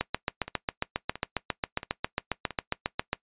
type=two click trains; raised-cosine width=0.3 ms; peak=-10 / -20 dBFS; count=24 / 4; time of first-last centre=0.01-3.131 / 0.48-2.507 s; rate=7.37 / 1.48 Hz; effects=noise-tail reverb RT60 0.1 s tail -20 dB re dry + resampled to 8000 Hz